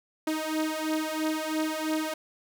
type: beating tone pair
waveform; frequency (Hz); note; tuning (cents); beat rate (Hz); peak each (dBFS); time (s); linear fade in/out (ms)
sawtooth; 311.1 / 314.1; D#4 / D#4; 0 / +16; 3; -27 / -26; 0.27-2.14; 5
effects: none